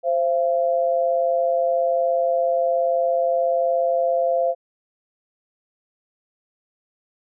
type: tone pair together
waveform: sine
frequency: 523.3 / 680.3 Hz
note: C5 / F5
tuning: 0 / -46 cents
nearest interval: perfect fourth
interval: 454 cents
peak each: -20 dBFS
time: 0.03-4.55 s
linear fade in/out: 50 ms
effects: none